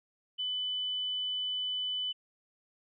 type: tone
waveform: sine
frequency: 3000 Hz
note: F#7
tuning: 23 cents sharp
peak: -31 dBFS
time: 0.38-2.13 s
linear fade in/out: 20 ms
effects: none